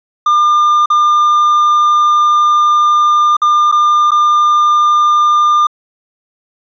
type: tone with dropouts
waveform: triangle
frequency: 1202 Hz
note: D6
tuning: 40 cents sharp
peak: -5 dBFS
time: 0.26-5.67 s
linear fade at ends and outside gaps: 5 ms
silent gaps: 0.859-0.901 / 3.368-3.417 / 3.716-3.723 / 4.108-4.116 s
effects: resampled to 16000 Hz